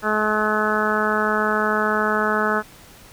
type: harmonic tone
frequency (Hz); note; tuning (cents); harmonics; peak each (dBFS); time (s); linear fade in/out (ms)
213.6; G#3; +49; 1 / 2 / 3 / 4 / 5 / 6 / 7 / 8; -26 / -25 / -27 / -28 / -28 / -24 / -24 / -29; 0.02-2.63; 50
effects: pink hiss -46 dBFS RMS until 3.12 s